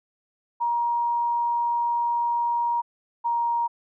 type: tone pair in turn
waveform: sine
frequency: 946 / 940.6 Hz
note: A#5 / A#5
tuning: +25 / +15 cents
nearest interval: unison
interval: 10 cents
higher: first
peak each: -21 dBFS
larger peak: neither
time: 0.6-2.82 / 3.24-3.68 s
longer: first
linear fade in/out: 20 ms
effects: none